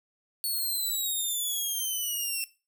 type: exponential sweep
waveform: 5% pulse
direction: down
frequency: 4435 to 2684 Hz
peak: -21 dBFS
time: 0.44-2.44 s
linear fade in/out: 0 ms
effects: noise-tail reverb RT60 0.3 s tail -17 dB re dry